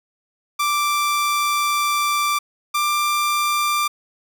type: tone pair in turn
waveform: sawtooth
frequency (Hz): 1174.7 / 1184.9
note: D6 / D6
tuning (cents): 0 / +15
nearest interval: unison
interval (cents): 15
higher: second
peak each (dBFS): -14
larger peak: neither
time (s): 0.59-2.39 / 2.74-3.88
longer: first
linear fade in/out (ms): 10
effects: none